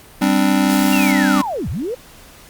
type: chord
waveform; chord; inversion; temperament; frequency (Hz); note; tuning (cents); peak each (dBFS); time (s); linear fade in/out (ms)
square; G suspended fourth; none; just; 196 / 261.3 / 294; G3 / C4 / D4; 0 / -2 / +2; -18; 0.21-1.42; 10
type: high-pass noise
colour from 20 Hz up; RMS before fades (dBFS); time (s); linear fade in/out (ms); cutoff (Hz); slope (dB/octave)
white; -28; 0.69-1.12; 10; 680; 12
type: linear two-way sweep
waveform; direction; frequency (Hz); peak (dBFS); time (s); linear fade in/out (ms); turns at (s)
sine; down then up; 2841 to 57 to 525; -20; 0.92-1.95; 10; 1.69
effects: pink hiss -43 dBFS RMS until 2.49 s + Opus 48 kbps